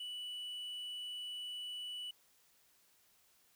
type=tone; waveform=triangle; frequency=2960 Hz; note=F#7; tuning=in tune; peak=-40 dBFS; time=0-2.11 s; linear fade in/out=5 ms; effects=white hiss -70 dBFS RMS until 3.55 s